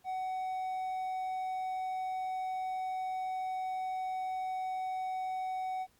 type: tone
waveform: triangle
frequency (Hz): 749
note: F#5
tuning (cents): +21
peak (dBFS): -31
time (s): 0.04-5.87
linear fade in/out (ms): 50
effects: pink hiss -68 dBFS RMS until 5.99 s + MP3 96 kbps